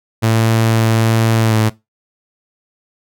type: tone with pitch glide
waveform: sawtooth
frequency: 112.7 to 109.68 Hz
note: A2 to A2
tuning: +42 to -5 cents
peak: -7 dBFS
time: 0.22-1.7 s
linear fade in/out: 20 ms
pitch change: -47 cents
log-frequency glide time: 1.42-1.56 s
effects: noise-tail reverb RT60 0.2 s tail -19 dB re dry